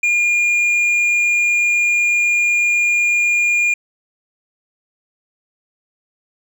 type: tone with hard clipping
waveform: sine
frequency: 2418 Hz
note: D7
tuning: 50 cents sharp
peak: -14 dBFS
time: 0.03-3.74 s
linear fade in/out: 5 ms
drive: 4 dB
effects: none